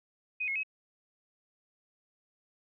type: tone with pitch steps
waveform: sine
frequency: 2502 / 2168 / 2554 Hz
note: D#7 / C#7 / D#7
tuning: +9 / -39 / +45 cents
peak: -30 dBFS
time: 0.4-0.634 s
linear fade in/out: 10 ms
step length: 78 ms
effects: none